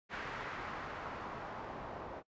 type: noise with low-pass filter sweep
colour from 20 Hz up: white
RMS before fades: -44 dBFS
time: 0.09-2.23 s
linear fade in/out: 50 ms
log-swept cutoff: 1700 to 790 Hz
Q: 1.3
effects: noise-tail reverb RT60 0.1 s tail -22 dB re dry + resampled to 16000 Hz